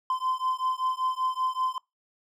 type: beating tone pair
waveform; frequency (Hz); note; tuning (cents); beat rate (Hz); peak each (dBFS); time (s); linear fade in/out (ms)
triangle; 1028 / 1033.2; C6 / C6; -31 / -22; 5.2; -27; 0.1-1.78; 2
effects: noise-tail reverb RT60 0.2 s tail -25 dB re dry